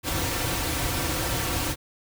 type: noise with comb filter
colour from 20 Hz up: pink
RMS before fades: -27 dBFS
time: 0.03-1.76 s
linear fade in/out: 50 ms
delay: 4.8 ms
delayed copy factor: -0.65
effects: none